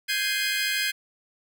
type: chord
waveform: 25% pulse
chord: Ab major seventh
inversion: third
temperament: equal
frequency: 1568 / 1661.2 / 2093 / 2489 Hz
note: G6 / Ab6 / C7 / Eb7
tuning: 0 / 0 / 0 / 0 cents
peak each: -26 dBFS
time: 0.08-0.92 s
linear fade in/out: 20 ms
effects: none